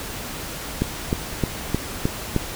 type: click train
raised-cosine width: 3 ms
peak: -6 dBFS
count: 6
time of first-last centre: 0.82-2.363 s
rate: 3.24 Hz
effects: pink hiss -32 dBFS RMS until 2.55 s